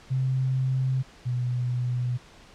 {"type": "tone pair in turn", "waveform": "sine", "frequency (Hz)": [130.81, 123.47], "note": ["C3", "B2"], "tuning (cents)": [0, 0], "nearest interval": "minor second", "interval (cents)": 100, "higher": "first", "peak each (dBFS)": [-22, -24], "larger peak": "first", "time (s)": [[0.1, 1.03], [1.25, 2.18]], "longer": "neither", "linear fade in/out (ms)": 20, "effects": ["pink hiss -51 dBFS RMS until 2.54 s", "low-pass 6000 Hz 12 dB/octave"]}